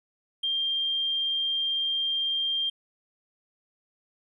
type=tone; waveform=triangle; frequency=3189 Hz; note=G7; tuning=29 cents sharp; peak=-21 dBFS; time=0.43-2.7 s; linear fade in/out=10 ms; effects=tanh soft clip ceiling -23 dBFS + resampled to 24000 Hz